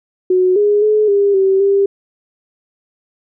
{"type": "tone with pitch steps", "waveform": "sine", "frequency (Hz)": [367.9, 413.4, 426.3, 402.2, 385, 396.7], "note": ["F#4", "G#4", "G#4", "G4", "G4", "G4"], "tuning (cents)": [-10, -8, 45, 44, -31, 21], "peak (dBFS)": -9, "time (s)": [0.3, 1.86], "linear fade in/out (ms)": 5, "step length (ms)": 260, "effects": []}